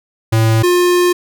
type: tone pair in turn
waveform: square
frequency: 111.9 / 355.3 Hz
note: A2 / F4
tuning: +30 / +30 cents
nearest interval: octave + minor sixth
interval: 2000 cents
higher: second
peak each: -10 dBFS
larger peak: neither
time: 0.32-0.63 / 0.63-1.13 s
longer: second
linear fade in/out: 10 ms
effects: none